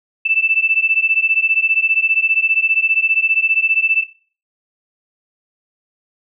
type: beating tone pair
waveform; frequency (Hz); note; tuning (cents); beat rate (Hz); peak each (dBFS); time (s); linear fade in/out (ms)
sine; 2640 / 2655; E7 / E7; +2 / +12; 15; -16; 0.25-4.04; 10
effects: noise-tail reverb RT60 0.4 s tail -17 dB re dry